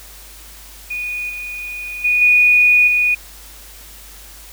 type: tone with level steps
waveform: sine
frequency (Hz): 2464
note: D#7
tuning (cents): -17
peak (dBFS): -21 / -25 / -12 / -8 / -12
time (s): 0.9-3.15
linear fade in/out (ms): 10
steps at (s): 1.29 / 2.04 / 2.21 / 2.87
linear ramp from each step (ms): 10
effects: added 50 Hz sine -41 dBFS peak until 4.52 s + white hiss -40 dBFS RMS until 4.52 s